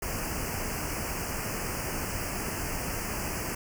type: band-stop noise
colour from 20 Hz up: pink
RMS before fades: -33 dBFS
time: 0.02-3.55 s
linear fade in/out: 5 ms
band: 2900 to 4700 Hz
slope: 96 dB/octave
effects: none